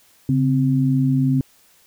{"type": "tone pair together", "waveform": "sine", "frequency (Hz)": [138.59, 260.9], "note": ["C#3", "C4"], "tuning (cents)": [0, -5], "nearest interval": "major seventh", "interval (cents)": 1095, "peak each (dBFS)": [-17, -18], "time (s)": [0.29, 1.41], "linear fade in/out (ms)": 2, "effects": ["white hiss -55 dBFS RMS until 1.86 s"]}